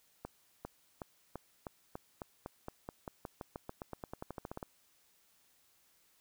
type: accelerating click train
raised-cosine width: 1 ms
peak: -27 dBFS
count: 26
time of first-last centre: 0.25-4.628 s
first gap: 400 ms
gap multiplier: 0.92
effects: white hiss -70 dBFS RMS until 6.2 s